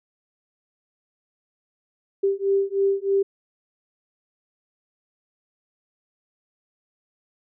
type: beating tone pair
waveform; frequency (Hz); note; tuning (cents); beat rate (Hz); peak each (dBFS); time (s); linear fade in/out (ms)
sine; 392 / 395.2; G4 / G4; 0 / +14; 3.2; -22; 2.23-3.23; 10
effects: none